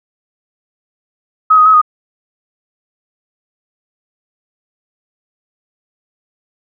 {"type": "tone with pitch steps", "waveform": "sine", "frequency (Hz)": [1271, 1247, 1281, 1238], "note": ["D#6", "D#6", "E6", "D#6"], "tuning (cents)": [36, 3, -50, -9], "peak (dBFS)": -4, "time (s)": [1.5, 1.816], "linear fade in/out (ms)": 10, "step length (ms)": 79, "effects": []}